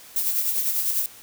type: noise with tremolo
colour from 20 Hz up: violet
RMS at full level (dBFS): -22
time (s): 0.16-1.06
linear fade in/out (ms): 2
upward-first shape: sine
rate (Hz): 10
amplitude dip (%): 45
effects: white hiss -46 dBFS RMS until 1.22 s